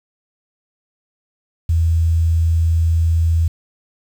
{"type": "tone with quantisation", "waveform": "sine", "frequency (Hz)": 82.41, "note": "E2", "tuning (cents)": 0, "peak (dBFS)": -12, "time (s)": [1.69, 3.48], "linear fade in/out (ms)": 5, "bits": 7, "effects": []}